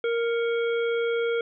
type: harmonic tone with a mistuned harmonic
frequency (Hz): 466.2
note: A#4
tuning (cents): 0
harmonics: 1 / 3 / 5 / 7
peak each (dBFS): -23 / -33 / -37 / -40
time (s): 0.04-1.41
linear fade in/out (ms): 2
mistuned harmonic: 5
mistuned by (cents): -77
effects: none